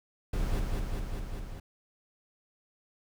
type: noise with echo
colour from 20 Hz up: brown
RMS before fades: -30 dBFS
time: 0.33-0.6 s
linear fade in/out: 5 ms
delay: 200 ms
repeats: 5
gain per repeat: -2 dB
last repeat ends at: 1.6 s
effects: none